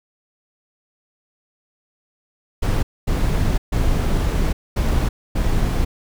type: noise bursts at uneven times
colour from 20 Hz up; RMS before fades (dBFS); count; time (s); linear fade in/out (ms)
brown; -18; 5; 2.62-2.83 / 3.07-3.58 / 3.72-4.53 / 4.76-5.09 / 5.35-5.85; 10
effects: none